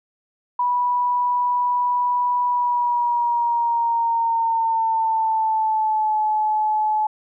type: tone with pitch glide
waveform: sine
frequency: 980 to 858.1 Hz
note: B5 to A5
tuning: -14 to -44 cents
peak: -17 dBFS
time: 0.59-7.07 s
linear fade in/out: 5 ms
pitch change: -230 cents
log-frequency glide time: 2.45-6.18 s
effects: none